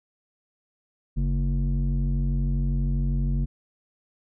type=tone with low-pass filter; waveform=square; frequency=46.25 Hz; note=F#1; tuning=in tune; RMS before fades=-24 dBFS; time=1.16-3.46 s; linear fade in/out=20 ms; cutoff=190 Hz; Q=3.9; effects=none

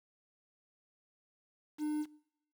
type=tone with quantisation; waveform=triangle; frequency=301.9 Hz; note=D4; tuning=48 cents sharp; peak=-30 dBFS; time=1.78-2.06 s; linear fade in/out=50 ms; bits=9; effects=noise-tail reverb RT60 0.8 s tail -22 dB re dry

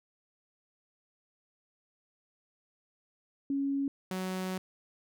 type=tone pair in turn; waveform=sine / sawtooth; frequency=277.2 / 186.23 Hz; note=C#4 / F#3; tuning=0 / +11 cents; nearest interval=perfect fifth; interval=689 cents; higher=first; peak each=-28 / -29 dBFS; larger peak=first; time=3.5-3.88 / 4.11-4.58 s; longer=second; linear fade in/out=2 ms; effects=none

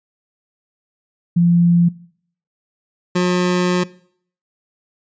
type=tone pair in turn; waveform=sine / 25% pulse; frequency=172.3 / 179.62 Hz; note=F3 / F3; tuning=-23 / +49 cents; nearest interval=minor second; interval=72 cents; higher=second; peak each=-10 dBFS; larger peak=neither; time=1.36-1.89 / 3.15-3.84 s; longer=second; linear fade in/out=10 ms; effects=noise-tail reverb RT60 0.6 s tail -21 dB re dry + resampled to 16000 Hz

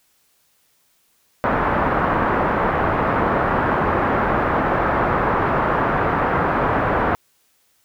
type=low-pass noise; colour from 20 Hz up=white; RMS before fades=-19 dBFS; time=1.44-7.15 s; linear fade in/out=0 ms; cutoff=1400 Hz; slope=24 dB/octave; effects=white hiss -62 dBFS RMS until 7.84 s

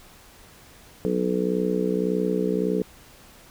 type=harmonic tone; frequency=61.74 Hz; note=B1; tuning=in tune; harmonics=3 / 4 / 5 / 6 / 7 / 8; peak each=-26 / -32 / -29 / -35 / -25 / -31 dBFS; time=1.05-2.82 s; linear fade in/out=0 ms; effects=pink hiss -50 dBFS RMS until 3.5 s

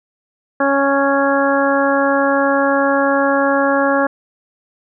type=harmonic tone; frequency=277.2 Hz; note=C#4; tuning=in tune; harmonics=1 / 2 / 3 / 4 / 5 / 6; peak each=-18 / -16 / -21 / -21 / -22 / -21 dBFS; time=0.6-4.07 s; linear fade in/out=5 ms; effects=none

